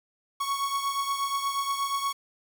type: beating tone pair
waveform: 45% pulse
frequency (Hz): 1108 / 1116.4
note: C#6 / C#6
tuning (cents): -1 / +12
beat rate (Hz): 8.4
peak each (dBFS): -28 / -33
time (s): 0.4-2.13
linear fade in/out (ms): 10
effects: 9-bit